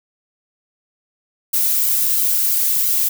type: noise with flanger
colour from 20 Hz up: violet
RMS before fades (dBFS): -17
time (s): 1.53-3.09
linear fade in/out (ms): 10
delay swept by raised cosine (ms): 1.1 to 3.1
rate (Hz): 3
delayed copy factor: -0.7
effects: none